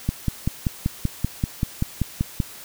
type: click train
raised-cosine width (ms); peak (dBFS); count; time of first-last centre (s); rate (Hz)
5; -8; 13; 0.09-2.402; 5.19
effects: white hiss -41 dBFS RMS until 2.64 s